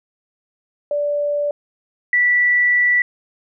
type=tone pair in turn; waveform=sine; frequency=583 / 1961 Hz; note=D5 / B6; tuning=-13 / -13 cents; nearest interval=octave + major sixth; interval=2100 cents; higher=second; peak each=-17 / -12 dBFS; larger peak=second; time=0.91-1.51 / 2.13-3.02 s; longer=second; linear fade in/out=2 ms; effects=none